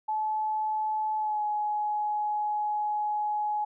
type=tone with pitch glide; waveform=sine; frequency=862 to 841.3 Hz; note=A5 to G#5; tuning=-36 to +22 cents; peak=-26 dBFS; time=0.08-3.65 s; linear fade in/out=10 ms; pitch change=-42 cents; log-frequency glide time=1.17-1.43 s; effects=none